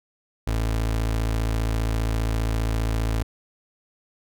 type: tone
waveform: 30% pulse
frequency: 55 Hz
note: A1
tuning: in tune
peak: -19 dBFS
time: 0.47-3.23 s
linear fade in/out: 5 ms
effects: none